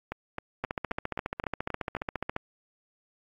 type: two click trains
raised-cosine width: 0.5 ms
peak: -18 / -15 dBFS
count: 8 / 26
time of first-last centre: 0.12-1.967 / 0.64-2.364 s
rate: 3.79 / 14.5 Hz
effects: AAC 64 kbps